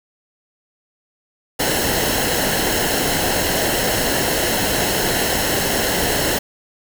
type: noise with comb filter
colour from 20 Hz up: pink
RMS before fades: -19 dBFS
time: 1.59-6.39 s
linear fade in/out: 10 ms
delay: 0.84 ms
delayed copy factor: -0.6
effects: none